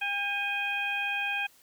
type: harmonic tone with a mistuned harmonic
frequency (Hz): 804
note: G5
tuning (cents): +44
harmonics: 1 / 2 / 3 / 4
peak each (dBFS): -36 / -34 / -30 / -39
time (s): 0.01-1.47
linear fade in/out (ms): 10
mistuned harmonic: 3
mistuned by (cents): +56
effects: white hiss -60 dBFS RMS until 1.62 s